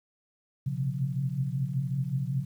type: tone cluster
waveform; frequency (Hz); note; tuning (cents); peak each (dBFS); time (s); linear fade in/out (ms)
sine; 123.5 / 131.6 / 136.9 / 178.3; B2 / C3 / C#3 / F3; 0 / +10 / -21 / +36; -36 / -35 / -29 / -36; 0.66-2.45; 10
effects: 10-bit